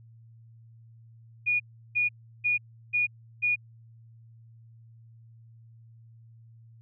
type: tone bursts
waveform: sine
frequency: 2447 Hz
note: D#7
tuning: 29 cents flat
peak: -22 dBFS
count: 5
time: 1.46-3.56 s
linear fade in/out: 20 ms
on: 140 ms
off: 350 ms
effects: added 114 Hz sine -50 dBFS peak until 6.81 s